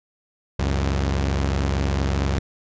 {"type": "tone pair together", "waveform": "sawtooth", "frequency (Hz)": [68.37, 92.9], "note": ["C#2", "F#2"], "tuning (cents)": [-23, 7], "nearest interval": "perfect fourth", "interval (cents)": 530, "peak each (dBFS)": [-17, -22], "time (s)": [0.59, 2.39], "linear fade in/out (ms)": 5, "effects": ["resampled to 16000 Hz"]}